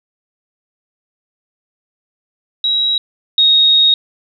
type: tone pair in turn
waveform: sine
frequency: 3855 / 3750 Hz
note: B7 / A#7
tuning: -43 / +10 cents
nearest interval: unison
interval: 47 cents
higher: first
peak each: -12 / -7 dBFS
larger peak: second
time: 2.64-2.98 / 3.38-3.94 s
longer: second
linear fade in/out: 2 ms
effects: none